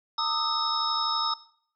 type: tone cluster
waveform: sine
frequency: 911 / 1222 / 1294 / 3764 / 5250 Hz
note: A#5 / D#6 / E6 / A#7 / E8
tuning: -40 / -32 / -32 / +16 / -8 cents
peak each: -31 dBFS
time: 0.18-1.34 s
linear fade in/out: 5 ms
effects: noise-tail reverb RT60 0.6 s tail -18 dB re dry